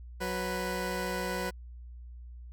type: tone pair together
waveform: 15% pulse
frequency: 184.42 / 493.9 Hz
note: F#3 / B4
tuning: -5 / 0 cents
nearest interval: octave + perfect fourth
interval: 1705 cents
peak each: -28 dBFS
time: 0.2-1.51 s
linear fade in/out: 20 ms
effects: added 60 Hz sine -43 dBFS peak until 2.52 s